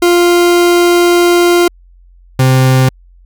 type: tone pair in turn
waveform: 40% pulse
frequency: 349.2 / 130.27 Hz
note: F4 / C3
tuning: 0 / -7 cents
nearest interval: octave + perfect fourth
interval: 1707 cents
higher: first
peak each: -5 dBFS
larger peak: neither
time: 0.02-1.68 / 2.39-2.89 s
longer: first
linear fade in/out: 5 ms
effects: added 44 Hz sine -39 dBFS peak until 3.25 s

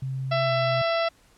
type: tone with pitch glide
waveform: sine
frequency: 132.6 to 127.94 Hz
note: C3 to C3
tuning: +23 to -38 cents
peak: -27 dBFS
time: 0.02-0.82 s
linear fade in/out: 5 ms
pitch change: -61 cents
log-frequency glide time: 0.46-0.51 s
type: harmonic tone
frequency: 667 Hz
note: E5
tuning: 20 cents sharp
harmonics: 1 / 2 / 3 / 4 / 5 / 6 / 7 / 8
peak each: -23 / -29 / -33 / -35 / -37 / -39 / -40 / -41 dBFS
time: 0.31-1.09 s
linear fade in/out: 10 ms
effects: pink hiss -59 dBFS RMS until 1.37 s + low-pass 11000 Hz 12 dB/octave

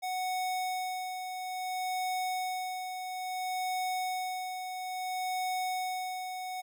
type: tone with tremolo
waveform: square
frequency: 740 Hz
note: F#5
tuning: in tune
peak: -31 dBFS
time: 0.02-6.62 s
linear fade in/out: 20 ms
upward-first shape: sine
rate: 0.59 Hz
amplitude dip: 50%
effects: none

